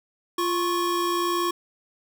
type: tone pair together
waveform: square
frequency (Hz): 346.9 / 1101.3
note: F4 / C#6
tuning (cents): -12 / -12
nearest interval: octave + minor sixth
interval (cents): 2000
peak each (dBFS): -26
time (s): 0.38-1.51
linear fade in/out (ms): 5
effects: none